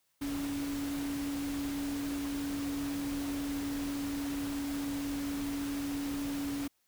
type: tone in noise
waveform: sine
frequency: 282.6 Hz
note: C#4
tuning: 34 cents sharp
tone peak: -33 dBFS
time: 0.21-6.68 s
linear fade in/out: 10 ms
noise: pink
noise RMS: -43 dBFS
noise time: 0.21-6.68 s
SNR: +7 dB
effects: white hiss -75 dBFS RMS until 6.87 s